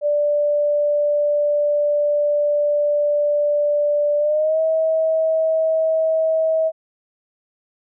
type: tone with pitch glide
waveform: sine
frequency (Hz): 587.3 to 640.5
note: D5 to E5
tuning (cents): 0 to -50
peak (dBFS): -15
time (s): 0.01-6.72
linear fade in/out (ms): 50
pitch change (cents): +150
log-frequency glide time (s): 4.18-4.6
effects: none